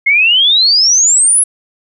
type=exponential sweep; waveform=sine; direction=up; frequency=2121 to 10770 Hz; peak=-6 dBFS; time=0.06-1.44 s; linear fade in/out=10 ms; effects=none